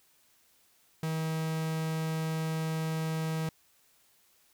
45% pulse tone, 159.6 Hz, D#3, 44 cents sharp, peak -30 dBFS, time 1.03-3.49 s, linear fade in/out 2 ms, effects white hiss -66 dBFS RMS until 4.53 s

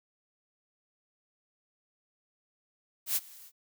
blue noise with ADSR envelope, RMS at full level -27 dBFS, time 3.06-3.52 s, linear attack 100 ms, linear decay 35 ms, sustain -24 dB, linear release 57 ms, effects none

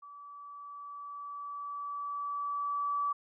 sine tone with level ramp, 1151 Hz, D6, 35 cents flat, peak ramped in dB -47 to -28 dBFS, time 0.02-3.13 s, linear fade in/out 10 ms, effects none

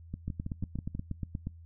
two click trains, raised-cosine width 5 ms, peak -23 / -22 dBFS, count 6 / 11, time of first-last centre 0.14-0.95 / 0.28-1.47 s, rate 6.17 / 8.4 Hz, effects noise-tail reverb RT60 0.2 s tail -25 dB re dry + added 83 Hz sine -48 dBFS peak until 1.65 s

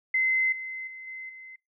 sine tone with level steps, 2058 Hz, C7, 29 cents flat, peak -21 / -33 / -39 / -36 / -42 dBFS, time 0.14-1.56 s, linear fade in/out 5 ms, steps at 0.52 / 0.87 / 1.07 / 1.29 s, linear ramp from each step 5 ms, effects noise-tail reverb RT60 0.2 s tail -25 dB re dry

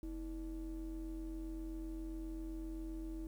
triangle ring-modulated tone, 139.2 Hz, C#3, 8 cents sharp, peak -36 dBFS, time 0.03-3.27 s, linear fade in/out 0 ms, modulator 183 Hz, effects 11-bit

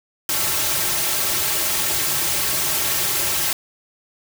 white noise with comb filter, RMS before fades -21 dBFS, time 0.29-3.53 s, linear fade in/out 2 ms, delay 4.1 ms, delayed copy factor -0.8, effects none

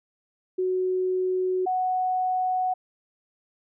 sine tone pair in turn, 370 / 740 Hz, F#4 / F#5, 0 / 0 cents, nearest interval octave, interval 1200 cents, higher second, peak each -22 dBFS, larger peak neither, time 0.58-1.66 / 1.66-2.74 s, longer neither, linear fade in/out 10 ms, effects none

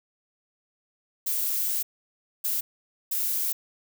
violet noise bursts at uneven times, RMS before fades -27 dBFS, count 3, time 1.26-1.83 / 2.44-2.61 / 3.11-3.53 s, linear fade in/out 10 ms, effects none

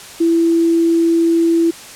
sine tone, 333.3 Hz, E4, 19 cents sharp, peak -10 dBFS, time 0.2-1.71 s, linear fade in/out 10 ms, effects white hiss -35 dBFS RMS until 1.95 s + low-pass 10000 Hz 12 dB/octave

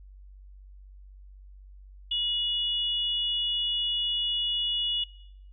sine tone pair together, 2898 / 3442 Hz, F#7 / A7, -37 / -39 cents, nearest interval minor third, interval 298 cents, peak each -27 / -31 dBFS, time 2.11-5.04 s, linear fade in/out 5 ms, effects noise-tail reverb RT60 0.8 s tail -21 dB re dry + added 48 Hz sine -46 dBFS peak until 5.52 s

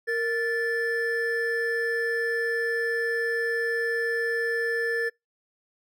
triangle tone pair together, 464.3 / 1753 Hz, A#4 / A6, -7 / -7 cents, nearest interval octave + major seventh, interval 2300 cents, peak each -25 dBFS, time 0.07-5.1 s, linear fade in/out 20 ms, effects noise-tail reverb RT60 0.2 s tail -26 dB re dry

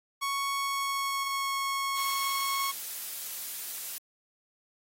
sawtooth tone with pitch glide, 1108.7 to 1097.2 Hz, C#6 to C#6, 0 to -18 cents, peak -25 dBFS, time 0.21-2.72 s, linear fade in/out 20 ms, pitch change -18 cents, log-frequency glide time 0.51-1.54 s
blue noise, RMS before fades -37 dBFS, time 1.97-3.98 s, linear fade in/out 0 ms
effects AAC 48 kbps

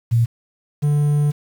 sine / triangle tone pair in turn, 116.54 / 146.83 Hz, A#2 / D3, 0 / 0 cents, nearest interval major third, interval 400 cents, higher second, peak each -12 dBFS, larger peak neither, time 0.11-0.26 / 0.82-1.32 s, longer second, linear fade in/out 20 ms, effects 7-bit

